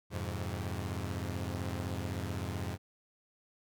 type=chord; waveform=sawtooth; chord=F minor; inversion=none; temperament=equal with one note detuned; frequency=87.31 / 103.17 / 130.81 Hz; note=F2 / Ab2 / C3; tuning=0 / -11 / 0 cents; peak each=-34 / -35 / -39 dBFS; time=0.1-2.78 s; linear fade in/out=50 ms; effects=none